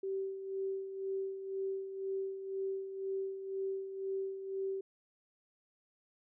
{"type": "tone with tremolo", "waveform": "sine", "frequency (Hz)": 386.7, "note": "G4", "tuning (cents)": -24, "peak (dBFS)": -33, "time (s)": [0.03, 4.81], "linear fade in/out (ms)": 5, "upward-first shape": "sine", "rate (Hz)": 2, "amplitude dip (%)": 60, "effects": []}